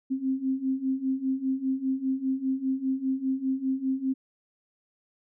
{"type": "beating tone pair", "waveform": "sine", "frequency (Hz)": [261.6, 266.6], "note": ["C4", "C4"], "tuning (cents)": [0, 33], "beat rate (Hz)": 5, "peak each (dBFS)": [-30, -27], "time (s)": [0.1, 4.14], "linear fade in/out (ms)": 20, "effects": []}